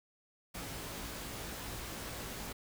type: noise with comb filter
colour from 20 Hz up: pink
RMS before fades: -43 dBFS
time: 0.54-2.53 s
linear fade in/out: 10 ms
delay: 18 ms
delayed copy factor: +0.55
effects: none